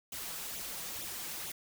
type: noise with flanger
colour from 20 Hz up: white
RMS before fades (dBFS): -41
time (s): 0.12-1.52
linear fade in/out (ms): 5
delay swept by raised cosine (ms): 0.29 to 6.29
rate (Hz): 2.2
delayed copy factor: +0.65
effects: none